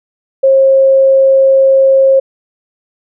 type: tone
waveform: sine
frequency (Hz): 537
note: C5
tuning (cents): +45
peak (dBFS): -4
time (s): 0.43-2.2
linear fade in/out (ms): 10
effects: none